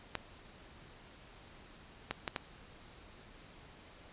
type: clicks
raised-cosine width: 0.3 ms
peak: -18 dBFS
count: 4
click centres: 0.153 / 2.11 / 2.278 / 2.362 s
effects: pink hiss -56 dBFS RMS until 4.12 s + resampled to 8000 Hz